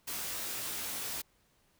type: noise with comb filter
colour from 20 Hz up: white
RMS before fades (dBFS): -38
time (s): 0.07-1.22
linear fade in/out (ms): 10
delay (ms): 18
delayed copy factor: +0.7
effects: pink hiss -70 dBFS RMS until 1.79 s